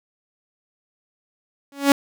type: tone with exponential growth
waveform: sawtooth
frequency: 280 Hz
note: C#4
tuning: 18 cents sharp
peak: -4 dBFS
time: 1.72-1.92 s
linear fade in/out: 2 ms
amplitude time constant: 42 ms
effects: none